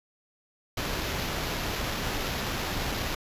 pink noise with sample-and-hold, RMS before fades -31 dBFS, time 0.77-3.15 s, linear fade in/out 5 ms, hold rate 8820 Hz, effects resampled to 32000 Hz

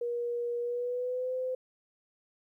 sine tone with pitch glide, 477.5 to 511.8 Hz, A#4 to C5, +42 to -38 cents, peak -30 dBFS, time 0.01-1.55 s, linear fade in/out 5 ms, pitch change +120 cents, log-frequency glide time 0.6-1.34 s, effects 12-bit

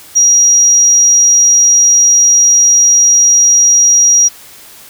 sine tone, 5730 Hz, F8, 44 cents sharp, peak -4 dBFS, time 0.15-4.29 s, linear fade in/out 20 ms, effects white hiss -36 dBFS RMS until 4.89 s

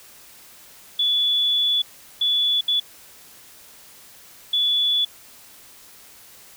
sine tone bursts at uneven times, 3436 Hz, A7, 42 cents flat, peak -17 dBFS, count 4, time 0.99-1.82 / 2.21-2.61 / 2.68-2.8 / 4.53-5.05 s, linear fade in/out 5 ms, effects white hiss -47 dBFS RMS until 6.56 s

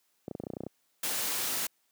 clicks, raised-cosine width 2 ms, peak -22 dBFS, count 12, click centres 0.281 / 0.312 / 0.351 / 0.4 / 0.437 / 0.468 / 0.502 / 0.536 / 0.568 / 0.606 / 0.636 / 0.666 s
white noise, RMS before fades -32 dBFS, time 1.03-1.67 s, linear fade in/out 5 ms
effects white hiss -73 dBFS RMS until 1.91 s + high-pass 150 Hz 12 dB/octave

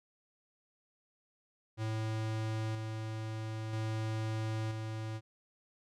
square tone with tremolo, 110 Hz, A2, in tune, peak -34 dBFS, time 1.77-5.21 s, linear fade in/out 50 ms, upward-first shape square, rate 0.51 Hz, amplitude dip 35%, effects low-pass 7000 Hz 12 dB/octave

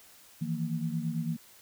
sine tone cluster, 159.4 / 168.4 / 230.8 Hz, D#3 / E3 / A#3, +42 / +37 / -17 cents, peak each -33 / -34 / -35 dBFS, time 0.41-1.37 s, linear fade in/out 10 ms, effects white hiss -56 dBFS RMS until 1.61 s

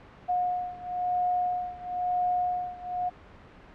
sine beating tone pair, 720 / 721 Hz, F#5 / F#5, -47 / -45 cents, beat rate 1 Hz, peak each -28 / -30 dBFS, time 0.28-3.1 s, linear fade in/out 20 ms, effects pink hiss -50 dBFS RMS until 3.74 s + low-pass 2000 Hz 12 dB/octave

